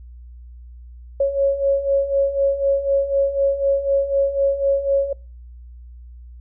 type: beating tone pair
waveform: sine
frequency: 550 / 554 Hz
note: C#5 / C#5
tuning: -14 / -1 cents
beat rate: 4 Hz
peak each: -22 / -17 dBFS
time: 1.2-5.13 s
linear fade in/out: 5 ms
effects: noise-tail reverb RT60 0.4 s tail -26 dB re dry + added 60 Hz sine -37 dBFS peak until 6.4 s